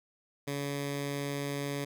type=tone with notch filter; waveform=10% pulse; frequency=141.8 Hz; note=C#3; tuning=40 cents sharp; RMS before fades=-35 dBFS; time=0.47-1.85 s; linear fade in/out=10 ms; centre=790 Hz; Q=1.8; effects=none